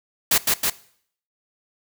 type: noise with echo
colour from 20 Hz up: white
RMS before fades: -17 dBFS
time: 0.31-0.38 s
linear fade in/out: 5 ms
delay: 160 ms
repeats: 2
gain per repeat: -2 dB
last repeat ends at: 0.7 s
effects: noise-tail reverb RT60 0.6 s tail -19 dB re dry